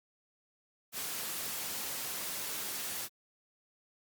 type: noise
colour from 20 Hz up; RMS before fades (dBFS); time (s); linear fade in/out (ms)
white; -38; 0.92-3.09; 50
effects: high-pass 100 Hz 12 dB/octave + Opus 48 kbps